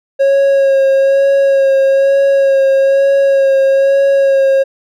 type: tone with vibrato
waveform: triangle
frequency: 546 Hz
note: C#5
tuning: 26 cents flat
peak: -5 dBFS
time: 0.19-4.64 s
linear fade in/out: 20 ms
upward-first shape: sine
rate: 1.1 Hz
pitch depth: 19 cents each way
effects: none